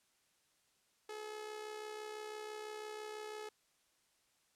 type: tone with amplitude modulation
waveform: sawtooth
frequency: 427.2 Hz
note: G#4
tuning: 49 cents sharp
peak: -38 dBFS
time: 1.09-3.49 s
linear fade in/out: 5 ms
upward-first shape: sine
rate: 66 Hz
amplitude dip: 50%
effects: white hiss -75 dBFS RMS until 4.55 s + low-pass 10000 Hz 12 dB/octave